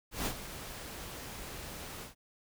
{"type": "noise with ADSR envelope", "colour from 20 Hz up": "pink", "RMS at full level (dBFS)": -33, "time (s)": [0.11, 2.15], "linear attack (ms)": 150, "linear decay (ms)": 73, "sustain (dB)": -11, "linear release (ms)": 130, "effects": []}